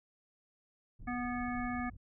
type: low-pass noise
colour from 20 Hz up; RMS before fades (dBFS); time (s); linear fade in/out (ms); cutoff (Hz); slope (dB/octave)
pink; -48; 0.99-1.97; 10; 100; 12
type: harmonic tone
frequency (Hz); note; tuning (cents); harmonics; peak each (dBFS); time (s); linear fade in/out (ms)
245; B3; -14; 1 / 3 / 5 / 7 / 9; -36 / -41 / -43 / -44 / -46; 1.07-1.9; 10
effects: none